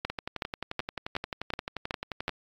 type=two click trains; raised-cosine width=0.3 ms; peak=-17 / -13 dBFS; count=26 / 7; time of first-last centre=0.1-2.293 / 0.05-2.28 s; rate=11.4 / 2.69 Hz; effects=AAC 48 kbps